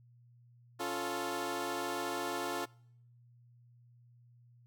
15% pulse chord, Db augmented, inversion none, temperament equal, 277.2 / 349.2 / 440 Hz, Db4 / F4 / A4, 0 / 0 / 0 cents, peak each -35 / -31 / -34 dBFS, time 0.79-2.66 s, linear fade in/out 20 ms, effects noise-tail reverb RT60 0.7 s tail -25 dB re dry + added 120 Hz sine -59 dBFS peak until 4.66 s

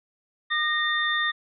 sine tone cluster, 1212 / 1858 / 3598 Hz, D#6 / A#6 / A7, -46 / -6 / +38 cents, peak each -29 / -24 / -28 dBFS, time 0.5-1.32 s, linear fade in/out 20 ms, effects none

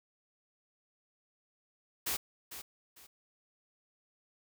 white noise with echo, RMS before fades -34 dBFS, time 2.06-2.17 s, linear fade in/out 10 ms, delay 450 ms, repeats 2, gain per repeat -11 dB, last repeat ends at 3.07 s, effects none

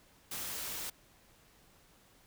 white noise, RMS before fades -40 dBFS, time 0.31-0.9 s, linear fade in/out 5 ms, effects pink hiss -64 dBFS RMS until 2.26 s

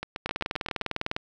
two click trains, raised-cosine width 0.3 ms, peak -12 / -16 dBFS, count 19 / 7, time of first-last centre 0.26-1.165 / 0.03-0.817 s, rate 19.9 / 7.62 Hz, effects none

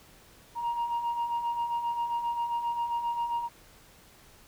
sine beating tone pair, 936 / 943.5 Hz, A#5 / A#5, +7 / +21 cents, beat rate 7.5 Hz, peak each -34 / -27 dBFS, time 0.55-3.49 s, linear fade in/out 50 ms, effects tanh soft clip ceiling -25 dBFS + pink hiss -56 dBFS RMS until 4.47 s

